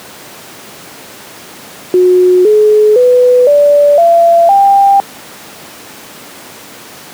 sine tone with pitch steps, 363.8 / 425.2 / 497 / 580.8 / 678.9 / 793.5 Hz, F#4 / G#4 / B4 / D5 / F5 / G5, -29 / +41 / +11 / -19 / -49 / +21 cents, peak -3 dBFS, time 1.94-5 s, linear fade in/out 0 ms, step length 510 ms, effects pink hiss -31 dBFS RMS until 7.13 s + high-pass 200 Hz 12 dB/octave

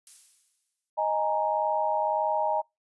violet noise with exponential decay, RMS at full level -42 dBFS, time 0.07-0.9 s, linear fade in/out 1 ms, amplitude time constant 180 ms
sine chord, D# suspended fourth, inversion none, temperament equal, 622.3 / 830.6 / 932.3 Hz, D#5 / G#5 / A#5, 0 / 0 / 0 cents, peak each -28 dBFS, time 0.97-2.62 s, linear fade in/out 20 ms
effects noise-tail reverb RT60 0.2 s tail -26 dB re dry + resampled to 24000 Hz

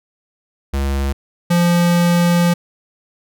square tone pair in turn, 68.8 / 173.37 Hz, C#2 / F3, -12 / -12 cents, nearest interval octave + major third, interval 1600 cents, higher second, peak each -17 / -12 dBFS, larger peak second, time 0.73-1.13 / 1.5-2.54 s, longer second, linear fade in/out 10 ms, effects none

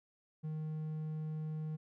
triangle tone, 155.56 Hz, D#3, in tune, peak -35 dBFS, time 0.43-1.77 s, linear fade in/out 20 ms, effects none

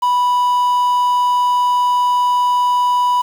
triangle tone with quantisation, 985 Hz, B5, 5 cents flat, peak -10 dBFS, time 0.02-3.22 s, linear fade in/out 10 ms, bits 6, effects none

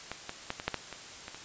clicks, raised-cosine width 0.3 ms, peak -19 / -20 / -16 / -21 / -12 / -15 / -24 / -24 / -27 dBFS, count 9, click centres 0.116 / 0.294 / 0.504 / 0.599 / 0.68 / 0.743 / 0.927 / 1.281 / 1.346 s, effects white hiss -46 dBFS RMS until 1.44 s + resampled to 16000 Hz

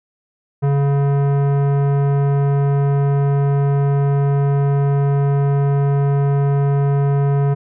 sine tone with tanh clipping, 140.6 Hz, C#3, 25 cents sharp, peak -15 dBFS, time 0.62-7.55 s, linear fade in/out 20 ms, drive 16 dB, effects none

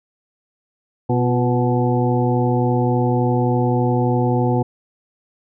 harmonic tone with a mistuned harmonic, 123.47 Hz, B2, in tune, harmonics 1 / 2 / 3 / 4 / 6 / 7, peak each -18 / -21 / -23 / -24 / -26 / -26 dBFS, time 1.09-4.63 s, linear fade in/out 10 ms, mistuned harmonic 3, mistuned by -56 cents, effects none

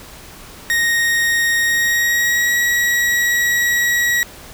40% pulse tone with pitch glide, 1864.7 to 1914.9 Hz, A#6 to A#6, 0 to +46 cents, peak -13 dBFS, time 0.7-4.23 s, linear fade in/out 0 ms, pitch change +46 cents, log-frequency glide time 1.59-2.56 s, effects pink hiss -38 dBFS RMS until 4.53 s

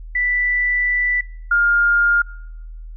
sine tone pair in turn, 1975.5 / 1410.7 Hz, B6 / F6, 0 / +17 cents, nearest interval tritone, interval 583 cents, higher first, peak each -16 / -12 dBFS, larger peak second, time 0.15-1.21 / 1.51-2.22 s, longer first, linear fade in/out 5 ms, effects noise-tail reverb RT60 1.0 s tail -24 dB re dry + added 40 Hz sine -31 dBFS peak until 2.96 s

